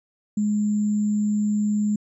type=tone with sample-and-hold; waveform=sine; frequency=209.5 Hz; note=G#3; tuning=15 cents sharp; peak=-19 dBFS; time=0.37-1.96 s; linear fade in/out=5 ms; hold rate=7350 Hz; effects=resampled to 22050 Hz